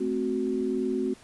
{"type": "chord", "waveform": "sine", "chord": "F# diminished", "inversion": "first", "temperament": "equal", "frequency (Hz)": [220, 261.6, 370], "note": ["A3", "C4", "F#4"], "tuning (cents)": [0, 0, 0], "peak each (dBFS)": [-32, -29, -28], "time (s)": [0, 1.14], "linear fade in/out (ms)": 10, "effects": ["pink hiss -53 dBFS RMS until 1.23 s", "resampled to 24000 Hz"]}